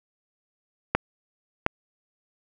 clicks, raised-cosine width 0.5 ms, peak -4 dBFS, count 2, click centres 0.95 / 1.664 s, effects none

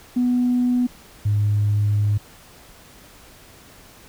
sine tone pair in turn, 246.9 / 103.81 Hz, B3 / G#2, 0 / 0 cents, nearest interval octave + minor third, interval 1500 cents, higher first, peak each -15 / -15 dBFS, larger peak neither, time 0.16-0.87 / 1.25-2.18 s, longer second, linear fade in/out 10 ms, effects tanh soft clip ceiling -12 dBFS + pink hiss -47 dBFS RMS until 4.08 s

